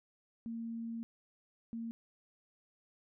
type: tone bursts at uneven times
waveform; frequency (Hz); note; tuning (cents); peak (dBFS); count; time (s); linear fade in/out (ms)
sine; 229.5; A#3; -27; -38; 2; 0.46-1.03 / 1.73-1.91; 0
effects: none